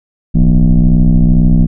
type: tone with frequency modulation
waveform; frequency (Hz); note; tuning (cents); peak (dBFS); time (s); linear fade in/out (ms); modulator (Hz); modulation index
sine; 100; G2; +35; -3; 0.34-1.67; 20; 62.2; 2.1
effects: tanh soft clip ceiling -2 dBFS